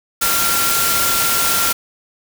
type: tone in noise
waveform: sine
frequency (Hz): 1378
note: F6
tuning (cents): -24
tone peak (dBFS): -21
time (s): 0.21-1.73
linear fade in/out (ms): 10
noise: white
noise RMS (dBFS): -17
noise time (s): 0.21-1.73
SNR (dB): -7
effects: none